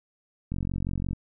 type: click train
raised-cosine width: 5 ms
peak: -18 dBFS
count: 29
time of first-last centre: 0.52-1.131 s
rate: 45.8 Hz
effects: none